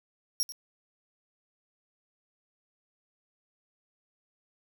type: tone with echo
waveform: sawtooth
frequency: 5588 Hz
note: F8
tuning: in tune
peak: -23 dBFS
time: 0.4-0.43 s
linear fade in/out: 0 ms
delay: 91 ms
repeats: 1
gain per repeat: -14 dB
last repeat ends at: 0.521 s
effects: none